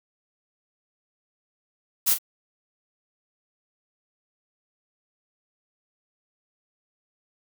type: noise with echo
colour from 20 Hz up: blue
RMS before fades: -20 dBFS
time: 2.06-2.15 s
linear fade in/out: 20 ms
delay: 36 ms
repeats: 1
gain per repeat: -10 dB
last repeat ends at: 2.186 s
effects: none